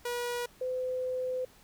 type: tone pair in turn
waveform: sawtooth / sine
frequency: 483.3 / 509.1 Hz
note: B4 / C5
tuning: -38 / -47 cents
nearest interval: minor second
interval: 91 cents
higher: second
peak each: -28 / -30 dBFS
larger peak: first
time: 0.05-0.46 / 0.61-1.45 s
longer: second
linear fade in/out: 5 ms
effects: pink hiss -59 dBFS RMS until 1.63 s